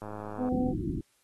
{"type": "click train", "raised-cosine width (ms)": 1, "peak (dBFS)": -26, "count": 50, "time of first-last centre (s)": [0.02, 0.487], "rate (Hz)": 105}
{"type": "harmonic tone", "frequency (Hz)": 251.6, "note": "B3", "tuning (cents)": 32, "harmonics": [1, 2, 3], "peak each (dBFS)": [-28, -34, -38], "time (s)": [0.37, 0.74], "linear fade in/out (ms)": 50}
{"type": "low-pass noise", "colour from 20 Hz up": "white", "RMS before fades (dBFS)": -32, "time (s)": [0.52, 1.01], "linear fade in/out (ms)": 5, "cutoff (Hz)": 360, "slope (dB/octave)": 96}
{"effects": ["white hiss -69 dBFS RMS until 1.23 s", "AAC 32 kbps"]}